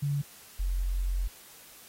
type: tone pair in turn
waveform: sine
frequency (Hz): 142.8 / 44.98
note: D3 / F#1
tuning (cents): -48 / -48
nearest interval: octave + minor sixth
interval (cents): 2000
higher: first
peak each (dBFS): -26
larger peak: neither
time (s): 0.02-0.22 / 0.59-1.28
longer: second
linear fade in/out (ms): 10
effects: white hiss -52 dBFS RMS until 1.88 s + AAC 48 kbps